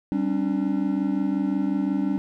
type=tone cluster; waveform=triangle; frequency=195.2 / 271.9 / 297.5 Hz; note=G3 / C#4 / D4; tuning=-7 / -33 / +22 cents; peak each=-24 dBFS; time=0.12-2.18 s; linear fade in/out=0 ms; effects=none